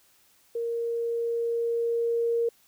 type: tone with level ramp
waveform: sine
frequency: 466.2 Hz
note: A#4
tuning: in tune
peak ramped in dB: -27 to -22 dBFS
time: 0.55-2.49 s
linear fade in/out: 5 ms
effects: white hiss -62 dBFS RMS until 2.67 s